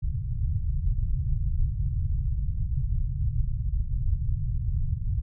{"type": "low-pass noise", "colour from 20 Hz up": "pink", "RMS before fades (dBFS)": -26, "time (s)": [0.02, 5.22], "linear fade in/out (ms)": 20, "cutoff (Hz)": 140, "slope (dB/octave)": 48, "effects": []}